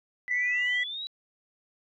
sine linear sweep, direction up, 1975.5 to 3951 Hz, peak -33 dBFS, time 0.28-1.07 s, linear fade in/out 0 ms
sine tone, 1975.5 Hz, B6, in tune, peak -24 dBFS, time 0.3-0.84 s, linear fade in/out 10 ms
effects tanh soft clip ceiling -18 dBFS

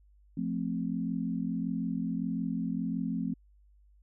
sine chord, F major, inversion none, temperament equal, 174.61 / 220 / 261.6 Hz, F3 / A3 / C4, 0 / 0 / 0 cents, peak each -34 dBFS, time 0.37-3.34 s, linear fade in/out 5 ms, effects added 50 Hz sine -58 dBFS peak until 4.02 s

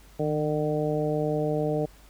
harmonic tone with a mistuned harmonic, 151.1 Hz, D3, 50 cents sharp, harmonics 1 / 2 / 3 / 4 / 5, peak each -29 / -31 / -28 / -30 / -36 dBFS, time 0.19-1.86 s, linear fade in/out 10 ms, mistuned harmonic 1, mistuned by +33 cents, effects added 50 Hz sine -51 dBFS peak until 2.09 s + pink hiss -56 dBFS RMS until 2.09 s

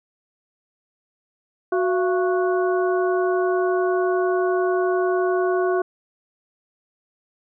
harmonic tone with a mistuned harmonic, 368.4 Hz, F#4, 7 cents flat, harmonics 1 / 2 / 3 / 4, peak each -19 / -25 / -29 / -31 dBFS, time 1.72-5.82 s, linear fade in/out 5 ms, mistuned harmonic 2, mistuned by -130 cents, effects none

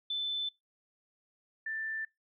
sine tone pair in turn, 3520 / 1772.8 Hz, A7 / A6, 0 / +13 cents, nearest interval octave, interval 1187 cents, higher first, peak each -31 / -34 dBFS, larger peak first, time 0.1-0.49 / 1.66-2.05 s, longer neither, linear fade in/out 5 ms, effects noise-tail reverb RT60 0.2 s tail -24 dB re dry

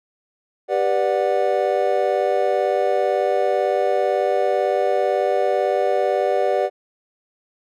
triangle chord, G major seventh, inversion none, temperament just, 392 / 490 / 588 / 735 Hz, G4 / B4 / D5 / F#5, 0 / -14 / +2 / -12 cents, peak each -21 / -21 / -19 / -21 dBFS, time 0.68-6.7 s, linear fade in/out 50 ms, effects none

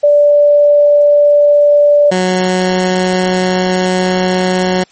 sine / 15% pulse tone pair in turn, 584 / 183.95 Hz, D5 / F#3, -10 / -10 cents, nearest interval octave + minor sixth, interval 2000 cents, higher first, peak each -4 dBFS, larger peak neither, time 0.03-2.11 / 2.11-4.84 s, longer second, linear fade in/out 10 ms, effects white hiss -48 dBFS RMS until 4.91 s + MP3 32 kbps

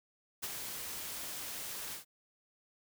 white noise with ADSR envelope, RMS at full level -37 dBFS, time 0.42-2.05 s, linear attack 18 ms, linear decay 39 ms, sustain -5 dB, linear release 120 ms, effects none

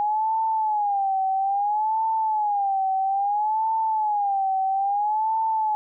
sine tone with vibrato, 825 Hz, G#5, 12 cents flat, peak -20 dBFS, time 0-5.75 s, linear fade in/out 0 ms, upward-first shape sine, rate 0.6 Hz, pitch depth 130 cents each way, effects none

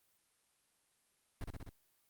brown noise with echo, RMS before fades -39 dBFS, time 1.41-1.44 s, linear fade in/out 2 ms, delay 63 ms, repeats 4, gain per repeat -2 dB, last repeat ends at 1.692 s, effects white hiss -75 dBFS RMS until 2.09 s + Opus 32 kbps

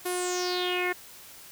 sawtooth tone with low-pass filter sweep, 360.1 Hz, F#4, 47 cents flat, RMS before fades -29 dBFS, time 0.05-0.93 s, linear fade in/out 10 ms, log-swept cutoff 12000 to 1900 Hz, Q 6, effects white hiss -48 dBFS RMS until 1.51 s

